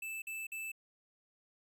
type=tone bursts; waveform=square; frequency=2637 Hz; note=E7; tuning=in tune; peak=-40 dBFS; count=3; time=0.02-0.718 s; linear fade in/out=5 ms; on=200 ms; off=49 ms; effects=none